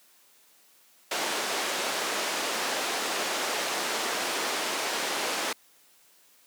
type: band-pass noise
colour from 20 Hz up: pink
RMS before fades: -30 dBFS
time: 1.11-5.53 s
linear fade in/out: 5 ms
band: 410 to 8100 Hz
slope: 12 dB/octave
effects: white hiss -60 dBFS RMS until 6.46 s + high-pass 200 Hz 12 dB/octave